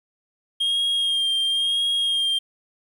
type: tone with vibrato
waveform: triangle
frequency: 3228 Hz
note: G#7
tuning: 50 cents flat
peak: -18 dBFS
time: 0.6-2.39 s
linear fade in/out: 10 ms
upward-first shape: sine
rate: 0.97 Hz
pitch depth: 26 cents each way
effects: 9-bit